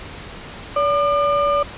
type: ring-modulated tone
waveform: triangle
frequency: 890 Hz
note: A5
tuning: 20 cents sharp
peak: -10 dBFS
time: 0.76-1.63 s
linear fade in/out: 5 ms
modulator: 316 Hz
effects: pink hiss -35 dBFS RMS until 1.77 s + resampled to 8000 Hz